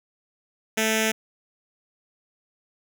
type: tone with notch filter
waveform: 5% pulse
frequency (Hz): 220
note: A3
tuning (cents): 0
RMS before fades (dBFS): -23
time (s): 0.77-1.12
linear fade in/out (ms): 10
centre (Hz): 1100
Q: 1.1
effects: none